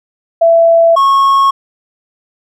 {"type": "tone pair in turn", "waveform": ["sine", "triangle"], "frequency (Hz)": [667, 1095.4], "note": ["E5", "C#6"], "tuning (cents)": [20, -21], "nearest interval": "major sixth", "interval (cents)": 859, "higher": "second", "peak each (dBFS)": -4, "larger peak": "neither", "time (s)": [[0.41, 0.96], [0.96, 1.51]], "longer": "neither", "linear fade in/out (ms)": 10, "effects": []}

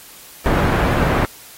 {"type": "low-pass noise", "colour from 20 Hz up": "pink", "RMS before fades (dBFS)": -17, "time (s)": [0.46, 1.25], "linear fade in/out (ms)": 0, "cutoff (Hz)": 1700, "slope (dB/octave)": 12, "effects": ["white hiss -41 dBFS RMS until 1.57 s", "AAC 48 kbps"]}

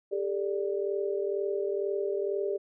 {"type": "chord", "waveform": "sine", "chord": "G suspended second", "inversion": "none", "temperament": "equal with one note detuned", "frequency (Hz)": [397.9, 440, 587.3], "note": ["G4", "A4", "D5"], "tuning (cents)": [26, 0, 0], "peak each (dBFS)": [-29, -35, -35], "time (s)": [0.11, 2.58], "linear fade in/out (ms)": 20, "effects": []}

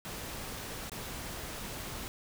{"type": "noise with dropouts", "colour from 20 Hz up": "pink", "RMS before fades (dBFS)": -41, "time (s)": [0.05, 2.08], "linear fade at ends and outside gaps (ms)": 0, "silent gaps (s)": [0.896, 0.918], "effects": []}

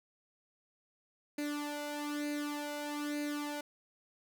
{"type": "tone with flanger", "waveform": "sawtooth", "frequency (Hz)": 293.7, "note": "D4", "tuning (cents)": 0, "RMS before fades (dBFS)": -38, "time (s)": [1.38, 3.61], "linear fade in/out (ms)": 5, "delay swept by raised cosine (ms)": [0.45, 1.4], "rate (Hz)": 1.1, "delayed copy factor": 0.75, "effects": []}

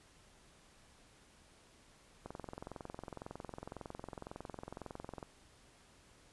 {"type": "click train", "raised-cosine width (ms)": 1, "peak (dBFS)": -30, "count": 66, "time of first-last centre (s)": [2.26, 5.228], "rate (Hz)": 21.9, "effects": ["pink hiss -64 dBFS RMS until 6.32 s", "resampled to 24000 Hz"]}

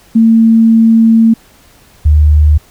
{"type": "tone pair in turn", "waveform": "sine", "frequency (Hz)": [225.8, 75.35], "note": ["A3", "D2"], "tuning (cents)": [45, 45], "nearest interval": "octave + perfect fifth", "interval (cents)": 1900, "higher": "first", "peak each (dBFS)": -3, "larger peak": "neither", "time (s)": [[0.15, 1.34], [2.05, 2.58]], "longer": "first", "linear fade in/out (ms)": 10, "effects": ["pink hiss -44 dBFS RMS until 2.7 s"]}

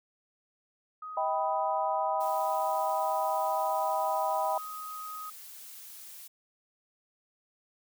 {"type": "tone", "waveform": "sine", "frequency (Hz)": 1254, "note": "D#6", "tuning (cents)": 13, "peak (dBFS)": -38, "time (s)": [1.02, 5.3], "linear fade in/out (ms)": 5}
{"type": "chord", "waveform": "sine", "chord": "Eb augmented", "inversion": "none", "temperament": "equal with one note detuned", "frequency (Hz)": [634.2, 784, 987.8], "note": ["Eb5", "G5", "B5"], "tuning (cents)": [33, 0, 0], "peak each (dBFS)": [-32, -31, -31], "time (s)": [1.17, 4.58], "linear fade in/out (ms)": 2}
{"type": "noise", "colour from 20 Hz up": "blue", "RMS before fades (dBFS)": -47, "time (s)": [2.2, 6.28], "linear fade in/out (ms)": 10}
{"effects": []}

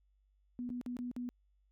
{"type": "tone with dropouts", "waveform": "sine", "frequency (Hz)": 245.3, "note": "B3", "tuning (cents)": -12, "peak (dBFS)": -37, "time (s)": [0.59, 1.29], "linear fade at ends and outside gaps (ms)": 0, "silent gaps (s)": [[0.692, 0.702], [0.813, 0.862], [0.968, 0.989], [1.114, 1.164]], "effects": ["added 49 Hz sine -69 dBFS peak until 1.71 s"]}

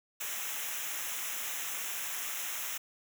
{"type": "noise with comb filter", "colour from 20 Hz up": "white", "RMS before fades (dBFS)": -37, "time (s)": [0.2, 2.78], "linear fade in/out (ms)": 10, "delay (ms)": 0.22, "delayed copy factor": -0.8, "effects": []}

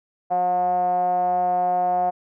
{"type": "tone with low-pass filter", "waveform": "5% pulse", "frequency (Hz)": 179.7, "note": "F3", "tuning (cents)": 50, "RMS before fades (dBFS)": -21, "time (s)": [0.3, 2.11], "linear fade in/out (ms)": 20, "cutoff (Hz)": 720, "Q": 9.7, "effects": []}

